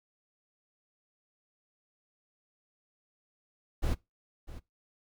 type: noise with echo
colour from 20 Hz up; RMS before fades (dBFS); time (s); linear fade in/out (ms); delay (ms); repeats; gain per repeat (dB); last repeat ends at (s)
brown; -28; 3.82-3.95; 20; 650; 1; -15; 4.6
effects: noise-tail reverb RT60 0.2 s tail -21 dB re dry